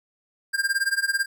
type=tone with tremolo; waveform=square; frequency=1600 Hz; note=G6; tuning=35 cents sharp; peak=-19 dBFS; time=0.53-1.26 s; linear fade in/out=20 ms; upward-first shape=sine; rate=18 Hz; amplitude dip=90%; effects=none